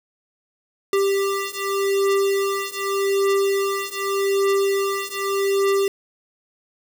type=beating tone pair; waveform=square; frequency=393.9 / 394.74 Hz; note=G4 / G4; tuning=+8 / +12 cents; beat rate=0.84 Hz; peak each=-23 / -22 dBFS; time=0.93-5.88 s; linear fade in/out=2 ms; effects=7-bit